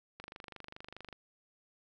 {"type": "click train", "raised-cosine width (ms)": 0.3, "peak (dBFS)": -30, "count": 24, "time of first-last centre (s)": [0.2, 1.127], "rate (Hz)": 24.8, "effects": []}